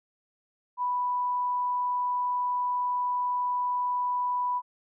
sine tone, 987.8 Hz, B5, in tune, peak -25 dBFS, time 0.77-4.62 s, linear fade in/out 50 ms, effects none

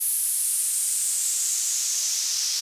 white noise with band-pass filter sweep, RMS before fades -25 dBFS, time 0-2.61 s, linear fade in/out 20 ms, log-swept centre 11000 to 5400 Hz, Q 3.7, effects resampled to 32000 Hz

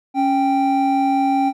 triangle tone pair together, 276.4 / 784 Hz, C#4 / G5, -5 / 0 cents, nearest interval octave + tritone, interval 1805 cents, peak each -16 / -15 dBFS, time 0.14-1.53 s, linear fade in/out 50 ms, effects none

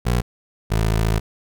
20% pulse tone pair in turn, 60.3 / 54.6 Hz, B1 / A1, -41 / -13 cents, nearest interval major second, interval 172 cents, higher first, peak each -12 dBFS, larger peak neither, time 0.05-0.22 / 0.7-1.2 s, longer second, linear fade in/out 20 ms, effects none

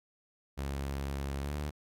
sawtooth tone with pitch glide, 69.1 to 73.63 Hz, C#2 to D2, -5 to +5 cents, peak -30 dBFS, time 0.57-1.71 s, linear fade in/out 20 ms, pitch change +110 cents, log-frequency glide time 1.41-1.54 s, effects AAC 64 kbps

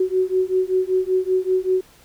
sine beating tone pair, 370 / 375.2 Hz, F#4 / F#4, 0 / +24 cents, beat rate 5.2 Hz, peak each -20 dBFS, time 0-1.81 s, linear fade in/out 5 ms, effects pink hiss -51 dBFS RMS until 2.04 s

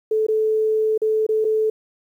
sine tone with dropouts, 435.5 Hz, A4, 18 cents flat, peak -16 dBFS, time 0.11-1.7 s, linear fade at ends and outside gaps 5 ms, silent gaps 0.267-0.284 / 0.978-1.017 / 1.266-1.289 / 1.445-1.449 s, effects 9-bit

